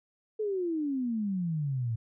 sine exponential sweep, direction down, 440 to 110 Hz, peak -28 dBFS, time 0.39-1.96 s, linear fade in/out 10 ms, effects none

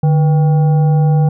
sine tone with frequency modulation, 150 Hz, D3, 37 cents sharp, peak -8 dBFS, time 0.03-1.29 s, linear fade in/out 5 ms, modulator 639 Hz, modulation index 0.35, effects none

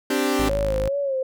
sawtooth chord, C suspended second, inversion none, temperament equal, 261.6 / 293.7 / 392 Hz, C4 / D4 / G4, 0 / 0 / 0 cents, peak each -20 dBFS, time 0.1-0.49 s, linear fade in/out 5 ms
sawtooth tone, 52.5 Hz, G#1, 19 cents sharp, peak -21 dBFS, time 0.39-0.88 s, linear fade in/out 0 ms
sine tone with vibrato, 545 Hz, C#5, 29 cents flat, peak -21 dBFS, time 0.49-1.23 s, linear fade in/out 5 ms, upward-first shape sine, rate 2.5 Hz, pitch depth 73 cents each way
effects none

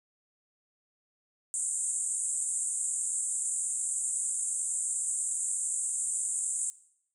white band-pass noise, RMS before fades -32 dBFS, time 1.54-6.7 s, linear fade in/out 0 ms, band 7200 to 9300 Hz, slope 96 dB/octave, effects noise-tail reverb RT60 0.7 s tail -19 dB re dry

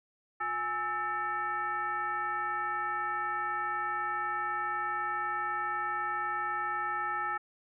sine tone with frequency modulation, 1310 Hz, E6, 11 cents flat, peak -30 dBFS, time 0.4-7.38 s, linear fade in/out 10 ms, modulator 476 Hz, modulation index 1.1, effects none

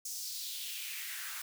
white noise with high-pass filter sweep, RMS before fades -41 dBFS, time 0.05-1.42 s, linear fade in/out 5 ms, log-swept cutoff 6200 to 1300 Hz, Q 2.6, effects none

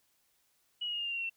sine tone with pitch steps, 2919 / 2887 / 2856 / 2824 / 2794 / 2763 / 2733 / 2703 Hz, F#7 / F#7 / F7 / F7 / F7 / F7 / F7 / E7, -24 / -43 / +38 / +19 / 0 / -19 / -38 / +43 cents, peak -33 dBFS, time 0.81-1.298 s, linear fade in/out 10 ms, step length 61 ms, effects white hiss -73 dBFS RMS until 1.36 s

